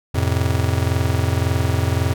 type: chord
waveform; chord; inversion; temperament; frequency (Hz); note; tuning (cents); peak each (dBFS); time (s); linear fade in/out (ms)
square; F major; none; just; 87.31 / 109.13 / 130.96; F2 / A2 / C3; 0 / -14 / +2; -20 / -23 / -24; 0.14-2.14; 10
effects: none